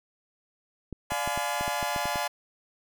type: clicks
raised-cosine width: 3 ms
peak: -23 dBFS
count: 10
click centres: 0.927 / 1.12 / 1.276 / 1.376 / 1.61 / 1.679 / 1.828 / 1.962 / 2.056 / 2.158 s
type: chord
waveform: sawtooth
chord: D diminished seventh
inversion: none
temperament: just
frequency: 587.3 / 704.8 / 845.8 / 1014.9 Hz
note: D5 / F5 / Ab5 / Cb6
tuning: 0 / +16 / +31 / +47 cents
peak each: -31 / -29 / -28 / -31 dBFS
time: 1.1-2.28 s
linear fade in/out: 10 ms
effects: none